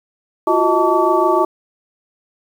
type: tone cluster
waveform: sine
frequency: 343.7 / 370.2 / 629 / 886 / 1144 Hz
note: F4 / F#4 / D#5 / A5 / D6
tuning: -28 / +1 / +19 / +12 / -46 cents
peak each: -18 dBFS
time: 0.47-1.45 s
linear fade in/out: 5 ms
effects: 7-bit